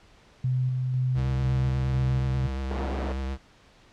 sine tone with tremolo, 127.8 Hz, C3, 40 cents flat, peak -22 dBFS, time 0.44-2.47 s, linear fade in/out 5 ms, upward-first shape square, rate 2 Hz, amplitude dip 25%
square tone with vibrato, 66.5 Hz, C2, 29 cents sharp, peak -29 dBFS, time 1.14-3.38 s, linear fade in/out 50 ms, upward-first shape triangle, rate 8.4 Hz, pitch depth 38 cents each way
white band-pass noise, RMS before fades -35 dBFS, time 2.71-3.12 s, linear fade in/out 0 ms, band 160 to 690 Hz, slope 12 dB/octave
effects pink hiss -56 dBFS RMS until 3.92 s + low-pass 5000 Hz 12 dB/octave

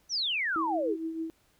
sine exponential sweep, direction down, 6140 to 352 Hz, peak -27 dBFS, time 0.09-0.97 s, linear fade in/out 50 ms
sine tone with tremolo, 324.5 Hz, E4, 27 cents flat, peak -29 dBFS, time 0.56-1.3 s, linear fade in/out 0 ms, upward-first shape triangle, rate 6.5 Hz, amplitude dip 60%
effects pink hiss -67 dBFS RMS until 1.59 s

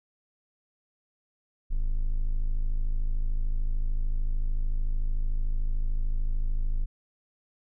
triangle tone, 26.73 Hz, A0, 49 cents flat, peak -21 dBFS, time 1.7-6.86 s, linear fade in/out 20 ms, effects none

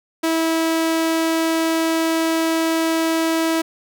sawtooth tone, 325.5 Hz, E4, 22 cents flat, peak -13 dBFS, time 0.23-3.62 s, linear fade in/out 10 ms, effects none

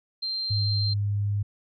sine tone, 4156 Hz, C8, 12 cents flat, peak -27 dBFS, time 0.22-0.94 s, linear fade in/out 10 ms
sine tone with pitch glide, 102.8 to 102.09 Hz, G#2 to G#2, -17 to -29 cents, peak -23 dBFS, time 0.5-1.43 s, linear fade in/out 10 ms, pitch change -12 cents, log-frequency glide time 0.61-0.99 s
effects none

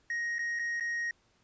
triangle tone with dropouts, 1876 Hz, A#6, 11 cents sharp, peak -29 dBFS, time 0.1-1.11 s, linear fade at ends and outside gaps 2 ms, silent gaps 0.384-0.391 / 0.59-0.594 / 0.799-0.807 s, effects pink hiss -69 dBFS RMS until 1.43 s + resampled to 16000 Hz

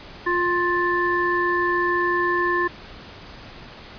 harmonic tone, 351.8 Hz, F4, 13 cents sharp, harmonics 1 / 3 / 5, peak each -23 / -23 / -23 dBFS, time 0.26-2.68 s, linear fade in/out 10 ms, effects pink hiss -41 dBFS RMS until 3.98 s + resampled to 11025 Hz

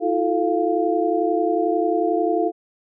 sine tone cluster, 324.7 / 355.9 / 437.9 / 699 Hz, E4 / F4 / A4 / F5, -26 / +33 / -8 / +1 cents, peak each -23 dBFS, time 0-2.52 s, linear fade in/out 50 ms, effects none

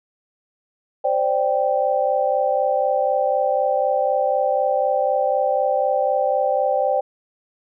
sine chord, C suspended second, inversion none, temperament equal, 523.3 / 587.3 / 784 Hz, C5 / D5 / G5, 0 / 0 / 0 cents, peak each -21 dBFS, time 1.04-7.01 s, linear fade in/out 10 ms, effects none

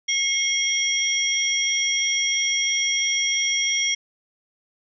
sine tone cluster, 2154 / 3257 / 5680 Hz, C7 / G#7 / F8, +50 / -34 / +28 cents, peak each -24 dBFS, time 0.08-3.95 s, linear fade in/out 10 ms, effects none

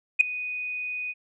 sine tone with ADSR envelope, 2486 Hz, D#7, 2 cents flat, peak -9 dBFS, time 0.19-1.14 s, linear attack 19 ms, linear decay 3 ms, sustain -20 dB, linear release 36 ms, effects tanh soft clip ceiling -6 dBFS

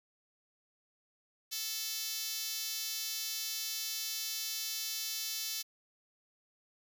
5% pulse tone with high-pass filter, 440 Hz, A4, in tune, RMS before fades -38 dBFS, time 1.51-5.63 s, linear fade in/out 20 ms, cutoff 5300 Hz, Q 0.81, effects none

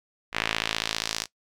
sawtooth tone with band-pass filter sweep, 55 Hz, A1, in tune, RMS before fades -30 dBFS, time 0.32-1.27 s, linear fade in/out 50 ms, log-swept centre 2300 to 5700 Hz, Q 1.4, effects noise-tail reverb RT60 0.1 s tail -19 dB re dry

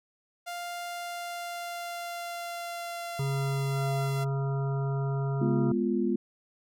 sawtooth tone with pitch glide, 698.5 to 683.3 Hz, F5 to F5, 0 to -38 cents, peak -31 dBFS, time 0.46-4.25 s, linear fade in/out 20 ms, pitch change -38 cents, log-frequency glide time 0.83-4 s
harmonic tone, 137.2 Hz, C#3, 17 cents flat, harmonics 1 / 3 / 5 / 7 / 9 / 10, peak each -27 / -37 / -41 / -44 / -46 / -47 dBFS, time 3.19-5.72 s, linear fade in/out 5 ms
sine chord, F diminished, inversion first, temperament equal, 207.7 / 246.9 / 349.2 Hz, Ab3 / Cb4 / F4, 0 / 0 / 0 cents, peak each -29 dBFS, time 5.41-6.16 s, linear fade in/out 5 ms
effects none

